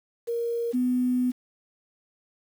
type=tone pair in turn; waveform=sine; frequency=468.7 / 250 Hz; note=A#4 / B3; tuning=+9 / +21 cents; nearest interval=major seventh; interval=1088 cents; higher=first; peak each=-25 / -21 dBFS; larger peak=second; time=0.27-0.73 / 0.73-1.32 s; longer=second; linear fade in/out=20 ms; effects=8-bit